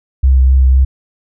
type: tone with vibrato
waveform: sine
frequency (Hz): 65.41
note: C2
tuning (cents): 0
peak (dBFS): -5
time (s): 0.23-0.85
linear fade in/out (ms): 10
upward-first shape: triangle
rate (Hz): 3.9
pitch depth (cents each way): 24
effects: none